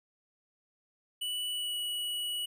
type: tone with pitch glide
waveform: square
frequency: 2960 to 2933 Hz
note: F#7 to F#7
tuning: 0 to -16 cents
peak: -33 dBFS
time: 1.21-2.46 s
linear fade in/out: 10 ms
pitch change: -16 cents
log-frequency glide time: 1.49-1.76 s
effects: none